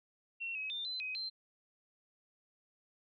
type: tone with pitch steps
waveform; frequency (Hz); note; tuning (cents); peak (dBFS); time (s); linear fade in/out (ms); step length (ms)
sine; 2721 / 2552 / 3597 / 4047 / 2521 / 4123; F7 / D#7 / A7 / B7 / D#7 / C8; -46 / +43 / +37 / +42 / +22 / -26; -37; 0.4-1.3; 20; 150
effects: none